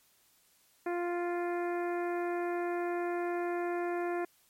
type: harmonic tone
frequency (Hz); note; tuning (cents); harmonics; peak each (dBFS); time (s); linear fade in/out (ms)
349.2; F4; 0; 1 / 2 / 3 / 4 / 5 / 6 / 7; -32 / -37 / -44 / -45 / -45 / -50 / -52; 0.86-4.25; 5
effects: white hiss -67 dBFS RMS until 4.49 s + MP3 64 kbps